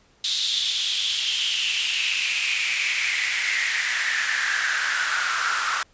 pink noise with high-pass filter sweep, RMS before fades -24 dBFS, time 0.24-5.83 s, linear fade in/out 2 ms, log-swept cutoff 3800 to 1300 Hz, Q 5.7, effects pink hiss -59 dBFS RMS until 5.93 s + resampled to 16000 Hz

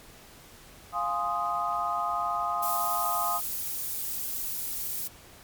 sine chord, F minor seventh, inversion none, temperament equal, 698.5 / 830.6 / 1046.5 / 1244.5 Hz, F5 / Ab5 / C6 / Eb6, 0 / 0 / 0 / 0 cents, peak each -32 / -34 / -34 / -29 dBFS, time 0.92-3.41 s, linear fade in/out 50 ms
violet noise, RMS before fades -32 dBFS, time 2.62-5.08 s, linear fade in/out 10 ms
effects pink hiss -51 dBFS RMS until 5.43 s + MP3 96 kbps

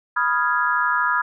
sine chord, F half-diminished seventh, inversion second, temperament equal, 987.8 / 1244.5 / 1396.9 / 1661.2 Hz, Cb6 / Eb6 / F6 / Ab6, 0 / 0 / 0 / 0 cents, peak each -23 dBFS, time 0.16-1.22 s, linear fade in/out 10 ms, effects none

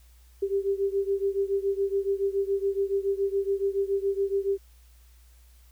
sine beating tone pair, 392 / 399.1 Hz, G4 / G4, 0 / +31 cents, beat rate 7.1 Hz, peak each -26 / -28 dBFS, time 0.42-4.58 s, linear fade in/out 10 ms, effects added 60 Hz sine -52 dBFS peak until 5.71 s + white hiss -63 dBFS RMS until 5.71 s

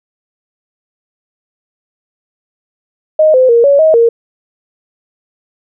sine tone with pitch steps, 622 / 514 / 468 / 563 / 633 / 464.4 Hz, D#5 / C5 / A#4 / C#5 / D#5 / A#4, -1 / -31 / +7 / +27 / +30 / -7 cents, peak -4 dBFS, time 3.19-4.09 s, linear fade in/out 5 ms, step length 150 ms, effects none

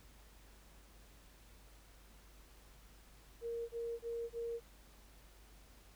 sine tone bursts, 466.2 Hz, A#4, in tune, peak -38 dBFS, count 4, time 3.41-4.605 s, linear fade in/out 50 ms, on 280 ms, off 25 ms, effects added 50 Hz sine -60 dBFS peak until 5.95 s + pink hiss -64 dBFS RMS until 5.95 s

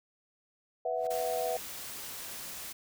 sine chord, B suspended fourth, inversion none, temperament just, 493.9 / 658.5 / 740.8 Hz, B4 / E5 / F#5, 0 / -2 / +2 cents, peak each -34 / -33 / -35 dBFS, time 0.85-1.57 s, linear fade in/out 5 ms
pink noise with exponential growth, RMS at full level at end -48 dBFS, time 0.91-1.07 s, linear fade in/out 1 ms, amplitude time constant 34 ms
white noise, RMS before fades -42 dBFS, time 1.1-2.73 s, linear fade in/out 10 ms
effects none

